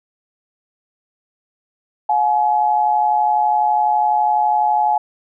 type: tone pair together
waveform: sine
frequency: 716 / 848 Hz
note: F5 / G#5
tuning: +43 / +36 cents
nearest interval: minor third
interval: 293 cents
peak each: -19 / -14 dBFS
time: 2.09-4.98 s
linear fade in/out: 5 ms
effects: none